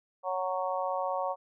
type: harmonic tone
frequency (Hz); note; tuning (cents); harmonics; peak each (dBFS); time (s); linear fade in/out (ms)
185; F#3; 0; 3 / 4 / 5 / 6; -33 / -34 / -35 / -36; 0.23-1.36; 50
effects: none